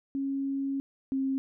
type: tone pair in turn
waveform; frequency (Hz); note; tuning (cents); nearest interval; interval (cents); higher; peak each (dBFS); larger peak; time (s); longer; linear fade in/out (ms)
sine; 273.9 / 268.1; C#4 / C4; -21 / +42; unison; 37; first; -28 / -26; second; 0.15-0.8 / 1.12-1.38; first; 0
effects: none